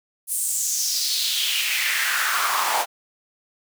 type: noise with high-pass filter sweep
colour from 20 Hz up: pink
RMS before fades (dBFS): -23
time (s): 0.27-2.86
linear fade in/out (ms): 50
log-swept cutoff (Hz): 10000 to 780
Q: 3.6
effects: none